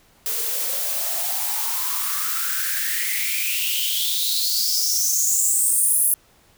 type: noise with high-pass filter sweep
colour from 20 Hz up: blue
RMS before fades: -22 dBFS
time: 0.26-6.14 s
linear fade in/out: 0 ms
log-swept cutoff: 410 to 11000 Hz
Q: 7.6
effects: pink hiss -56 dBFS RMS until 6.57 s